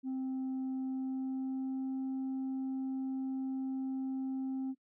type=tone with pitch glide; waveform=sine; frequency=262.1 to 264.4 Hz; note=C4 to C4; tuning=+3 to +18 cents; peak=-31 dBFS; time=0.03-4.75 s; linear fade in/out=50 ms; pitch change=+15 cents; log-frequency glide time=0.75-1.99 s; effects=noise-tail reverb RT60 0.1 s tail -20 dB re dry + tanh soft clip ceiling -33 dBFS